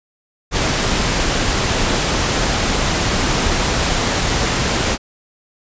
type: noise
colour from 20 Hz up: pink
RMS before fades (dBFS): -17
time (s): 0.51-4.98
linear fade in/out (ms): 50
effects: resampled to 16000 Hz